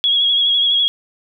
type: tone with vibrato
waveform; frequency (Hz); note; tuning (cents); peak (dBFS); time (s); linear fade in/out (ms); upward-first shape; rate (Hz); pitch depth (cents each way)
sine; 3322; G#7; 0; -12; 0.04-0.88; 0; sine; 12; 34
effects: none